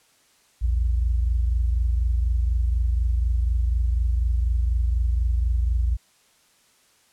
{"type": "tone pair together", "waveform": "sine", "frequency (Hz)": [58.12, 82.2], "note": ["A#1", "E2"], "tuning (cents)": [-4, -4], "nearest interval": "tritone", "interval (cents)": 600, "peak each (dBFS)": [-19, -28], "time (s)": [0.61, 5.97], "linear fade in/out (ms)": 20, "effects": ["white hiss -60 dBFS RMS until 7.12 s", "low-pass 10000 Hz 12 dB/octave"]}